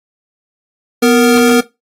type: tone pair together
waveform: square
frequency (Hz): 247 / 466.2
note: B3 / A#4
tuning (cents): 0 / 0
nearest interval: major seventh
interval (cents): 1100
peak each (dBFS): -10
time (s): 1.02-1.61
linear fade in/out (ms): 10
effects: noise-tail reverb RT60 0.2 s tail -17 dB re dry + AAC 48 kbps